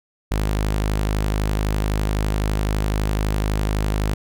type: tone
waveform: sawtooth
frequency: 51.91 Hz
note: G#1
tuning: in tune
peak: -15 dBFS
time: 0.31-4.14 s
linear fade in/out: 5 ms
effects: none